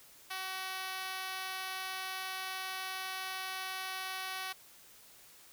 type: tone with high-pass filter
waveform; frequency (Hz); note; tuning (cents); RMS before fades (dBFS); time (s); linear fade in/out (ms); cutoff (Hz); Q
5% pulse; 377.3; F#4; +34; -40; 0.3-4.53; 10; 790; 1.3
effects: white hiss -58 dBFS RMS until 5.52 s